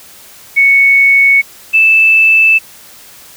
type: tone pair in turn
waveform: sine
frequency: 2217 / 2636 Hz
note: C#7 / E7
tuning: 0 / -1 cents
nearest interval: minor third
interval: 299 cents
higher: second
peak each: -4 dBFS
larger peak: neither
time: 0.56-1.42 / 1.73-2.59 s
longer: neither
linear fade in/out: 20 ms
effects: white hiss -37 dBFS RMS until 3.36 s